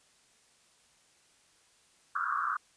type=band-pass noise; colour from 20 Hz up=pink; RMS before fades=-32 dBFS; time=2.15-2.57 s; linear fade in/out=5 ms; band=1100 to 1500 Hz; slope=96 dB/octave; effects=white hiss -65 dBFS RMS until 2.76 s + resampled to 22050 Hz